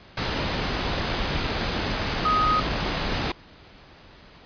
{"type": "tone in noise", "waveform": "sine", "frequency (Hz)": 1253, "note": "D#6", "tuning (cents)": 12, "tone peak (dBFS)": -19, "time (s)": [2.25, 2.6], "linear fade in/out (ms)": 5, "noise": "pink", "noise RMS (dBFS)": -26, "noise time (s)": [0.17, 3.32], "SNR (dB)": 4, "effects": ["pink hiss -49 dBFS RMS until 4.45 s", "resampled to 11025 Hz"]}